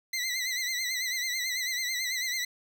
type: tone with vibrato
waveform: 20% pulse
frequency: 2022 Hz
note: B6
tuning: 40 cents sharp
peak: -24 dBFS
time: 0.13-2.45 s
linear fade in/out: 5 ms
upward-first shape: sine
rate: 9.1 Hz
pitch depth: 71 cents each way
effects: none